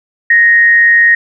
sine tone with frequency modulation, 1864.7 Hz, A#6, in tune, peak -4 dBFS, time 0.3-1.15 s, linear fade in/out 5 ms, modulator 160 Hz, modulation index 0.29, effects none

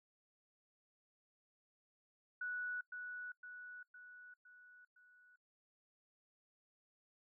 sine tone with echo, 1474 Hz, F#6, 7 cents flat, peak -39 dBFS, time 2.41-2.81 s, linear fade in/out 5 ms, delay 510 ms, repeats 5, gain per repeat -5 dB, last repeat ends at 5.36 s, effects noise-tail reverb RT60 0.1 s tail -21 dB re dry

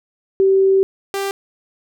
sine / sawtooth tone pair in turn, 385.9 / 394.2 Hz, G4 / G4, -27 / +10 cents, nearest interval unison, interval 37 cents, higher second, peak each -10 / -16 dBFS, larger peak first, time 0.4-0.83 / 1.14-1.31 s, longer first, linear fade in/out 0 ms, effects none

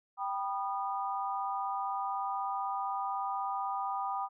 sine chord, G augmented, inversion none, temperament just, 784 / 980 / 1225 Hz, G5 / B5 / D#6, 0 / -14 / -27 cents, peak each -35 / -37 / -37 dBFS, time 0.17-4.29 s, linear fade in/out 50 ms, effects none

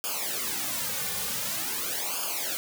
white noise with flanger, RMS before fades -31 dBFS, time 0.04-2.57 s, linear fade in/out 0 ms, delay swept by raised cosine 0.51 to 3.11 ms, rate 0.46 Hz, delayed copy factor -0.95, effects none

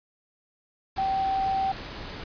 sine tone in noise, 773 Hz, G5, 24 cents flat, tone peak -23 dBFS, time 0.98-1.72 s, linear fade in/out 5 ms, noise pink, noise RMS -38 dBFS, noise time 0.96-2.24 s, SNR +12 dB, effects resampled to 11025 Hz

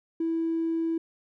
triangle tone with tanh clipping, 328.4 Hz, E4, 6 cents flat, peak -24 dBFS, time 0.2-0.98 s, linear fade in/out 5 ms, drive 1 dB, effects none

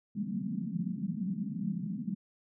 pink band-pass noise, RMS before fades -35 dBFS, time 0.15-2.15 s, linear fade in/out 10 ms, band 170 to 220 Hz, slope 48 dB/octave, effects none

